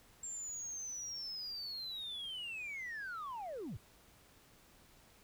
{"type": "linear sweep", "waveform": "sine", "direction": "down", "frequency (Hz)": [7450, 76.6], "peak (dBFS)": -39, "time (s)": [0.23, 3.77], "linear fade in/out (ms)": 5, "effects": ["tanh soft clip ceiling -39 dBFS", "pink hiss -64 dBFS RMS until 5.23 s"]}